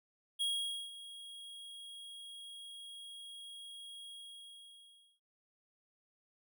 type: tone with ADSR envelope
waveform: square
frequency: 3289 Hz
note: G#7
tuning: 18 cents flat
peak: -32 dBFS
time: 0.39-5.2 s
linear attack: 24 ms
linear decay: 490 ms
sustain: -16 dB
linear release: 1100 ms
effects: none